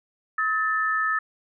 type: tone pair together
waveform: sine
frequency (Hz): 1281.7 / 1767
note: E6 / A6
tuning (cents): -49 / +7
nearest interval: tritone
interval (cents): 556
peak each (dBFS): -24 / -24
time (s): 0.38-1.19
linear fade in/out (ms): 5
effects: none